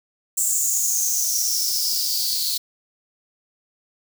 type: noise with high-pass filter sweep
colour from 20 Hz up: blue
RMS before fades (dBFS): -22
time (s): 0.37-2.58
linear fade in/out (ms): 10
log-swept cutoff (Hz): 7600 to 4200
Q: 8.3
effects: none